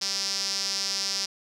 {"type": "tone with band-pass filter", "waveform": "sawtooth", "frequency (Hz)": 196, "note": "G3", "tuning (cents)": 0, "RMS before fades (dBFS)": -29, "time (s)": [0.01, 1.26], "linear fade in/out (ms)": 10, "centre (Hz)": 5200, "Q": 5.6, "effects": []}